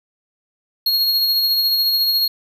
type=tone with tremolo; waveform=square; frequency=4292 Hz; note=C8; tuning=43 cents sharp; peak=-14 dBFS; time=0.86-2.28 s; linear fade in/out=5 ms; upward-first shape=sine; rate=14 Hz; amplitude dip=30%; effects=none